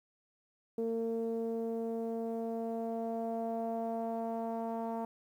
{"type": "tone with low-pass filter sweep", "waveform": "sawtooth", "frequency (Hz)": 227.8, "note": "A#3", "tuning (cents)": -40, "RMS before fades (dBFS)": -36, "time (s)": [0.78, 5.05], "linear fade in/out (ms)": 2, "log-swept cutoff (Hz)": [470, 830], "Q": 4.2, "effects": ["11-bit"]}